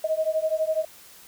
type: beating tone pair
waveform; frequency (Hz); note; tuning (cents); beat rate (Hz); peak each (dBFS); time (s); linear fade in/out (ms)
sine; 626 / 638; D#5 / D#5; +10 / +43; 12; -25; 0.04-0.85; 5
effects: white hiss -49 dBFS RMS until 1.27 s